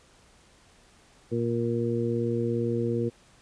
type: harmonic tone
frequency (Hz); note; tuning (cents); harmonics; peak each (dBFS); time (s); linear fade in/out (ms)
117.5; A#2; +14; 1 / 2 / 3 / 4; -30 / -30 / -30 / -30; 1.31-3.1; 20
effects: pink hiss -58 dBFS RMS until 3.41 s + resampled to 22050 Hz